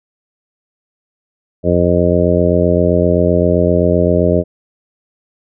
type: harmonic tone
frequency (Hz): 87.7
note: F2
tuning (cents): +8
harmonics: 1 / 2 / 3 / 4 / 5 / 6 / 7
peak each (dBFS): -17 / -16 / -19 / -18 / -17 / -18 / -16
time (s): 1.63-4.44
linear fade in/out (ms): 50
effects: none